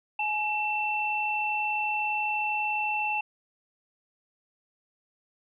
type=tone pair together; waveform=sine; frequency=845 / 2683 Hz; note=G#5 / E7; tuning=+30 / +30 cents; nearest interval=octave + minor sixth; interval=2000 cents; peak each=-29 / -28 dBFS; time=0.19-3.21 s; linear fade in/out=5 ms; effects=none